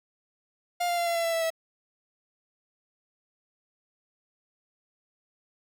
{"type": "tone with pitch steps", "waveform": "45% pulse", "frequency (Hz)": [704, 696.3, 688.7, 681.2, 673.8, 666.4, 659.1, 651.9], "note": ["F5", "F5", "F5", "F5", "E5", "E5", "E5", "E5"], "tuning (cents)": [14, -5, -24, -43, 38, 19, 0, -19], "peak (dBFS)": -25, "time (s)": [0.8, 1.504], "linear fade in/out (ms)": 10, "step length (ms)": 88, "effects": []}